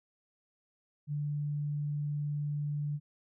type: tone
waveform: sine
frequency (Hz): 146.83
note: D3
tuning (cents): 0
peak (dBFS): -31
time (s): 1.07-3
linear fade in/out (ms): 50
effects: none